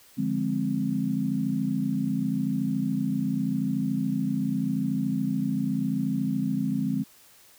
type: chord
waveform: sine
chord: D half-diminished seventh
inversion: none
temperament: equal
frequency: 146.83 / 174.61 / 207.7 / 261.6 Hz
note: D3 / F3 / Ab3 / C4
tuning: 0 / 0 / 0 / 0 cents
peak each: -32 / -32 / -28 / -28 dBFS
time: 0.17-7.04 s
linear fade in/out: 20 ms
effects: white hiss -55 dBFS RMS until 7.58 s